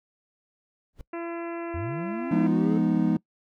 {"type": "noise with exponential growth", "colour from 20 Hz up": "brown", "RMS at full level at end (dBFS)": -37, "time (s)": [0.93, 1.01], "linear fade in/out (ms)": 1, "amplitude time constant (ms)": 16}
{"type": "harmonic tone", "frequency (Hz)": 338.3, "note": "E4", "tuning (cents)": 45, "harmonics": [1, 2, 3, 4, 5, 6, 7, 8], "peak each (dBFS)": [-32, -38, -42, -44, -46, -48, -49, -50], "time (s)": [1.13, 2.47], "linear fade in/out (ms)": 5}
{"type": "linear sweep", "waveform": "triangle", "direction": "up", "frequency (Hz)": [74.7, 440], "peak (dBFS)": -29, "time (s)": [1.74, 2.78], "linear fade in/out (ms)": 5}
{"type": "chord", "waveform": "triangle", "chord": "F half-diminished seventh", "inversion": "none", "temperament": "equal with one note detuned", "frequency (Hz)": [171.42, 207.7, 246.9, 311.1], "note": ["F3", "Ab3", "Cb4", "Eb4"], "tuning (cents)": [-32, 0, 0, 0], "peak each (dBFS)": -24, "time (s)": [2.31, 3.17], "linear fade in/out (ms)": 5}
{"effects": ["noise-tail reverb RT60 0.1 s tail -22 dB re dry"]}